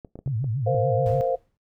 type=clicks; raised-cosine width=2 ms; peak=-25 dBFS; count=6; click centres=0.048 / 0.156 / 0.19 / 0.276 / 0.443 / 0.747 s
type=tone with vibrato; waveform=sine; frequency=122.9 Hz; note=B2; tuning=8 cents flat; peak=-23 dBFS; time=0.26-1.21 s; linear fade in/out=0 ms; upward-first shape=sine; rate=6.9 Hz; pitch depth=250 cents each way
type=chord; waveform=sine; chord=Bb suspended second; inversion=none; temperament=equal; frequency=466.2 / 523.3 / 698.5 Hz; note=Bb4 / C5 / F5; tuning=0 / 0 / 0 cents; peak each=-28 / -23 / -27 dBFS; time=0.66-1.36 s; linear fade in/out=10 ms
type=noise with exponential decay; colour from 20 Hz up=brown; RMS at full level=-34 dBFS; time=1.06-1.57 s; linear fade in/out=1 ms; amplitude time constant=110 ms
effects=noise-tail reverb RT60 0.2 s tail -21 dB re dry